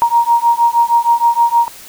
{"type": "beating tone pair", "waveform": "sine", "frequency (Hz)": [935, 941.4], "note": ["A#5", "A#5"], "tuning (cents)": [5, 17], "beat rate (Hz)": 6.4, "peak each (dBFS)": -12, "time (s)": [0.02, 1.68], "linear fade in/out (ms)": 0, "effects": ["white hiss -36 dBFS RMS until 1.88 s"]}